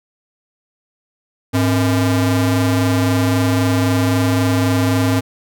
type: ring-modulated tone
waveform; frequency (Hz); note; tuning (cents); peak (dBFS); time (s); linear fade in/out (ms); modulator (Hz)
45% pulse; 185; F#3; 0; -10; 1.53-5.21; 20; 80.6
effects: none